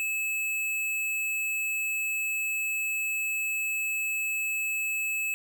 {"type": "tone", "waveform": "square", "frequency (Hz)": 2600, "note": "E7", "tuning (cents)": -24, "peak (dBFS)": -28, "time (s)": [0, 5.34], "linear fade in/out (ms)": 0, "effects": []}